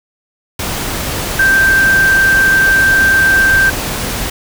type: tone in noise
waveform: sine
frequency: 1568 Hz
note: G6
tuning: in tune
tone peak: -7 dBFS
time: 1.39-3.7 s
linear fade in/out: 5 ms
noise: pink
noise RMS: -19 dBFS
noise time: 0.59-4.3 s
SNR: +9 dB
effects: none